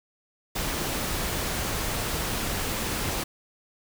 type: noise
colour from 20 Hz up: pink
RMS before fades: -29 dBFS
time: 0.55-3.24 s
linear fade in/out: 10 ms
effects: none